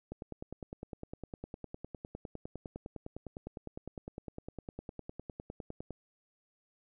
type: click train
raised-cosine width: 2 ms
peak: -28 dBFS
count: 58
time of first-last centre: 0.12-5.907 s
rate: 9.85 Hz
effects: none